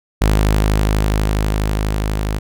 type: tone with level ramp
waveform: sawtooth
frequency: 52.2 Hz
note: G#1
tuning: 10 cents sharp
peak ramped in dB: -7 to -14 dBFS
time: 0.21-2.39 s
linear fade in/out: 10 ms
effects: none